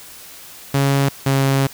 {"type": "tone pair in turn", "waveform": "sawtooth", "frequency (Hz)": [138.59, 136.29], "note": ["C#3", "C#3"], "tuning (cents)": [0, -29], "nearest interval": "unison", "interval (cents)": 29, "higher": "first", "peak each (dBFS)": -10, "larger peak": "neither", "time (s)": [[0.74, 1.09], [1.26, 1.67]], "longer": "second", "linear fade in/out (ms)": 5, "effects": ["white hiss -39 dBFS RMS until 1.73 s"]}